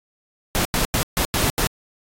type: noise bursts at uneven times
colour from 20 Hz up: pink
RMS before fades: -20 dBFS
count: 6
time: 0.55-0.65 / 0.74-0.85 / 0.94-1.03 / 1.17-1.25 / 1.34-1.5 / 1.58-1.67 s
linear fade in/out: 0 ms
effects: AAC 48 kbps